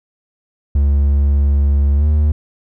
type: tone with pitch glide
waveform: triangle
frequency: 70.7 to 75.34 Hz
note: C#2 to D2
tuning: +35 to +45 cents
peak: -8 dBFS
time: 0.75-2.32 s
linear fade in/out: 5 ms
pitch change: +110 cents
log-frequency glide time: 1.96-2.06 s
effects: none